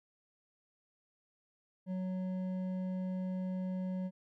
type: tone with hard clipping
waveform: sine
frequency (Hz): 185.3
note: F#3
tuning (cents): +3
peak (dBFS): -36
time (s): 1.86-4.11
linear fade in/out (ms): 50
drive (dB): 7
effects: none